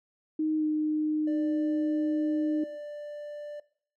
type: tone with pitch glide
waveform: sine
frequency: 311.1 to 306.6 Hz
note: D#4 to D#4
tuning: 0 to -25 cents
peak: -25 dBFS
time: 0.39-2.64 s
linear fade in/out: 5 ms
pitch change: -25 cents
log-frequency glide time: 0.57-0.64 s
type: tone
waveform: triangle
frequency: 590 Hz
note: D5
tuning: 8 cents sharp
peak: -35 dBFS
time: 1.27-3.6 s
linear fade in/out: 5 ms
effects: noise-tail reverb RT60 0.5 s tail -19 dB re dry